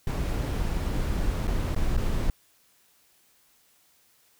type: noise with dropouts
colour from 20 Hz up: brown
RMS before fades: -26 dBFS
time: 0.07-2.3 s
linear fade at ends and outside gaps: 2 ms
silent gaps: 1.472-1.477 / 1.749-1.762 / 1.967-1.976 s
effects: white hiss -63 dBFS RMS until 4.39 s